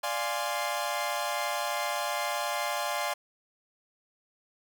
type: chord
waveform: sawtooth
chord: D half-diminished seventh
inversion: none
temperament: equal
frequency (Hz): 587.3 / 698.5 / 830.6 / 1046.5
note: D5 / F5 / Ab5 / C6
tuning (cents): 0 / 0 / 0 / 0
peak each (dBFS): -31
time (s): 0.03-3.14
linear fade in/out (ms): 10
effects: none